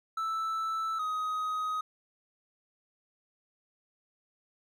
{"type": "tone pair in turn", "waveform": "triangle", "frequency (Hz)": [1318.5, 1256.9], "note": ["E6", "D#6"], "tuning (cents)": [0, 17], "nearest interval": "minor second", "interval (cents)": 83, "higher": "first", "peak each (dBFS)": -28, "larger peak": "neither", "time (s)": [[0.17, 0.99], [0.99, 1.81]], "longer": "neither", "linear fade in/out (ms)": 5, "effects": []}